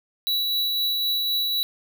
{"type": "tone with tremolo", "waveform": "square", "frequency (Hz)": 3928, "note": "B7", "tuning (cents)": -10, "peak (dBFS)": -21, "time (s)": [0.27, 1.63], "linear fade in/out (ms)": 0, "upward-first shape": "triangle", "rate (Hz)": 3.9, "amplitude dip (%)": 25, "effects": []}